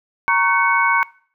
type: tone cluster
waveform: sine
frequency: 933 / 1107 / 1516 / 2217 Hz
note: A#5 / C#6 / F#6 / C#7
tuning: +1 / -3 / +42 / 0 cents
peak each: -19 dBFS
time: 0.28-1.03 s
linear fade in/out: 0 ms
effects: noise-tail reverb RT60 0.5 s tail -22 dB re dry